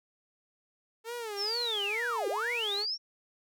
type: tone with vibrato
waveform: sawtooth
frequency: 440 Hz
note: A4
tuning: in tune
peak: -32 dBFS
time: 1.04-2.86 s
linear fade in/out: 50 ms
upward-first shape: sine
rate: 2.2 Hz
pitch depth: 160 cents each way
type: linear two-way sweep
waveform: sine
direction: down then up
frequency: 5620 to 349.2 to 5620 Hz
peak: -30 dBFS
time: 1.36-2.98 s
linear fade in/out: 50 ms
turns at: 2.28 s
effects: none